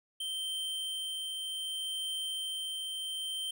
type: tone with tremolo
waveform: square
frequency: 3123 Hz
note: G7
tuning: 7 cents flat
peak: -34 dBFS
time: 0.2-3.51 s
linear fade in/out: 5 ms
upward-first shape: triangle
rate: 0.65 Hz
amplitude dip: 25%
effects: none